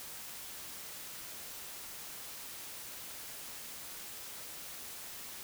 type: silence
effects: white hiss -46 dBFS RMS until 5.43 s